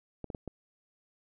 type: clicks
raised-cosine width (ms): 2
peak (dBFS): -25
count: 4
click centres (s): 0.243 / 0.302 / 0.348 / 0.477
effects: none

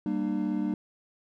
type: chord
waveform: triangle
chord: G minor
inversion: none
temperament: equal with one note detuned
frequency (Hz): 196 / 233.1 / 300.7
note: G3 / Bb3 / D4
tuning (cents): 0 / 0 / +41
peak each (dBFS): -29 / -30 / -28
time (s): 0.06-0.74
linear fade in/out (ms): 2
effects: none

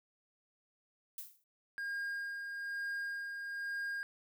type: noise with exponential decay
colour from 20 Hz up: violet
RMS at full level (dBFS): -41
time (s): 1.18-1.44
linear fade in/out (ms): 2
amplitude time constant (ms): 56
type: tone with tremolo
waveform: triangle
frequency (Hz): 1618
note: G#6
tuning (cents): -46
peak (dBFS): -34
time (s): 1.78-4.03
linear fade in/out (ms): 0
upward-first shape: sine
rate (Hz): 1.1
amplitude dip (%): 40
effects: none

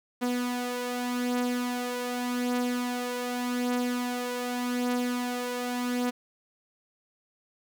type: beating tone pair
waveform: sawtooth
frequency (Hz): 245.9 / 246.75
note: B3 / B3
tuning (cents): -7 / -1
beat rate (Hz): 0.85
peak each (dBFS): -25 / -30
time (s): 0.21-6.11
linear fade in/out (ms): 20
effects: 10-bit

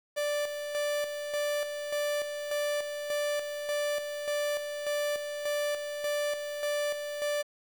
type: tone with tremolo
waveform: 45% pulse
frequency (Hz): 587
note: D5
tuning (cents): -1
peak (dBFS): -28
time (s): 0.16-7.43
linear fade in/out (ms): 20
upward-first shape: square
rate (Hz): 1.7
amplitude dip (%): 50
effects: 9-bit

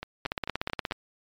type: two click trains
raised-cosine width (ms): 0.3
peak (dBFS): -18 / -12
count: 5 / 12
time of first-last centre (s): 0.03-0.921 / 0.26-0.911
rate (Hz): 4.49 / 16.9
effects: MP3 96 kbps

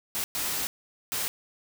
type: noise bursts at uneven times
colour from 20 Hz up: white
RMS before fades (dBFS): -30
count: 3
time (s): 0.15-0.24 / 0.35-0.67 / 1.12-1.28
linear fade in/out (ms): 0
effects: none

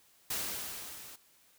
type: noise with level ramp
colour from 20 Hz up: white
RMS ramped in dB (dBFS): -34 to -50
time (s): 0.3-1.16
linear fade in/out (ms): 5
effects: white hiss -65 dBFS RMS until 1.58 s

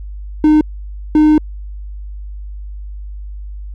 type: tone bursts at uneven times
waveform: triangle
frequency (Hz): 305.8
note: D#4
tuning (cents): -30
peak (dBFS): -4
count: 2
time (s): 0.44-0.61 / 1.15-1.38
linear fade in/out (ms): 2
effects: added 50 Hz sine -25 dBFS peak until 3.74 s

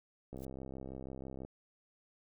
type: click train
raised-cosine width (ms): 2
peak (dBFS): -32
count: 75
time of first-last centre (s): 0.33-1.45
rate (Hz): 66.1
type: noise with exponential growth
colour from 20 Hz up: blue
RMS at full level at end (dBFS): -49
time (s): 0.36-0.45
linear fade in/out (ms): 5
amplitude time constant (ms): 18
effects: none

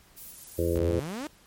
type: noise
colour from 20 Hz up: violet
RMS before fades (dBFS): -42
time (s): 0.16-0.79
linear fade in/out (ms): 20
type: harmonic tone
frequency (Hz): 85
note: F2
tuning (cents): -46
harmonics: 1 / 2 / 3 / 4 / 5 / 6 / 7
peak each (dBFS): -29 / -37 / -39 / -29 / -30 / -30 / -39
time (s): 0.58-1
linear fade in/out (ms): 10
type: exponential sweep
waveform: sawtooth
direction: up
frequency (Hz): 58.8 to 320.4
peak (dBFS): -29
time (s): 0.75-1.27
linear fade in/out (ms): 0
effects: pink hiss -58 dBFS RMS until 1.46 s + MP3 64 kbps

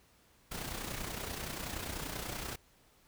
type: noise with amplitude modulation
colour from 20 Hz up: pink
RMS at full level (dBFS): -38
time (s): 0.51-2.56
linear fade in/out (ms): 10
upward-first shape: sine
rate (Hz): 30.4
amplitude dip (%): 55
effects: pink hiss -66 dBFS RMS until 3.07 s

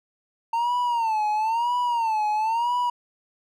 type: tone with vibrato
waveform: triangle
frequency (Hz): 910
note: A#5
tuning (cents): -42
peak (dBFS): -19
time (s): 0.53-2.9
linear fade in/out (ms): 5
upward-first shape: sine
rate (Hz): 1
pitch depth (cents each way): 130
effects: none

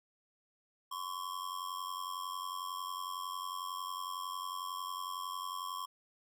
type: ring-modulated tone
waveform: square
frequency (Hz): 1077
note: C6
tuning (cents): +50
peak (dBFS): -36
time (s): 0.91-5.86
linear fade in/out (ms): 10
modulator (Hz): 45.5
effects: none

